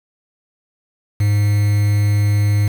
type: tone with quantisation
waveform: triangle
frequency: 103.2 Hz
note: G#2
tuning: 10 cents flat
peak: -10 dBFS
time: 1.2-2.68 s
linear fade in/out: 5 ms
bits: 5
effects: none